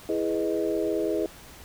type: chord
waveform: sine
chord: E major seventh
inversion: none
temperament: equal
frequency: 329.6 / 415.3 / 493.9 / 622.3 Hz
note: E4 / G#4 / B4 / D#5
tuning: 0 / 0 / 0 / 0 cents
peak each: -28 / -28 / -32 / -31 dBFS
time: 0.09-1.26 s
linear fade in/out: 2 ms
effects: pink hiss -47 dBFS RMS until 1.64 s